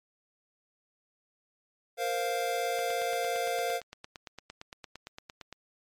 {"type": "chord", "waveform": "square", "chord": "Bb suspended second", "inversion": "none", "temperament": "equal", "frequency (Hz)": [466.2, 523.3, 698.5], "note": ["Bb4", "C5", "F5"], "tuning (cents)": [0, 0, 0], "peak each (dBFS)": [-35, -35, -32], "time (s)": [1.97, 3.81], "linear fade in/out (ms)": 50}
{"type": "click train", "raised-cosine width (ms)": 0.2, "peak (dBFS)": -25, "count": 25, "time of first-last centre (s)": [2.79, 5.527], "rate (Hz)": 8.77}
{"effects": ["MP3 64 kbps"]}